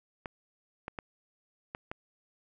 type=clicks; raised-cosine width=0.5 ms; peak=-22 dBFS; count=5; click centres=0.258 / 0.881 / 0.988 / 1.749 / 1.915 s; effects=none